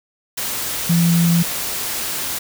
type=tone in noise; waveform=sine; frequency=169.8 Hz; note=F3; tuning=48 cents flat; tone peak=-12 dBFS; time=0.89-1.43 s; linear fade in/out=10 ms; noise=white; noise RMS=-24 dBFS; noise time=0.37-2.39 s; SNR=+9 dB; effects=none